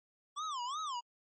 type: tone with vibrato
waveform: square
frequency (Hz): 1108.7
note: C#6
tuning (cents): 0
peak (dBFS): -37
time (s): 0.36-1.01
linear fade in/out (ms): 20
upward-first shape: sine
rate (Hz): 2.8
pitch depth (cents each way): 250
effects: MP3 32 kbps